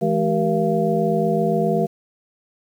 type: tone cluster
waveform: sine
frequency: 164.4 / 212.1 / 386.1 / 472.1 / 682 Hz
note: E3 / G#3 / G4 / A#4 / F5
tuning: -4 / +37 / -26 / +22 / -41 cents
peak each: -23 dBFS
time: 0.01-1.87 s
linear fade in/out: 20 ms
effects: 8-bit